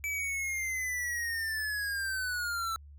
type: linear sweep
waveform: square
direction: down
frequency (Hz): 2312 to 1318.5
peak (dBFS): -32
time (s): 0.04-2.76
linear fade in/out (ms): 0
effects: added 72 Hz sine -48 dBFS peak until 2.98 s